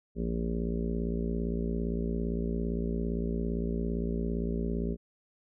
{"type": "harmonic tone", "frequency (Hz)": 57.6, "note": "A#1", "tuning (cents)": -20, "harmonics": [1, 3, 4, 5, 6, 7, 8, 9, 10], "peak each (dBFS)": [-33, -34, -35, -43, -45, -37, -46, -50, -50], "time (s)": [0.15, 4.97], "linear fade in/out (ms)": 50, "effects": []}